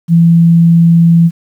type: tone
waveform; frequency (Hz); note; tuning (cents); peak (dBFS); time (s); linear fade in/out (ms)
sine; 167.8; E3; +31; -3; 0.08-1.31; 50
effects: 7-bit